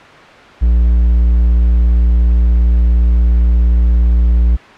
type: tone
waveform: triangle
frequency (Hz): 58.6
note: A#1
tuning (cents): +10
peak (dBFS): -5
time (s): 0.61-4.57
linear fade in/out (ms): 20
effects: white hiss -36 dBFS RMS until 4.77 s + low-pass 2000 Hz 12 dB/octave